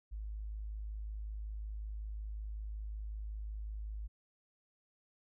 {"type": "tone", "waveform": "sine", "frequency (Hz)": 52.7, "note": "G#1", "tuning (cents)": 26, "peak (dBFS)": -39, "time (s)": [0.11, 4.08], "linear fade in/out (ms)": 20, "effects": []}